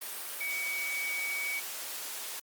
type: tone in noise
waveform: sine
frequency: 2259 Hz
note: C#7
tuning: 32 cents sharp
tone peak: -32 dBFS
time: 0.4-1.6 s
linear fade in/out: 10 ms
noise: white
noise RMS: -39 dBFS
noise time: 0.01-2.4 s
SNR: +4 dB
effects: high-pass 400 Hz 12 dB/octave + Opus 32 kbps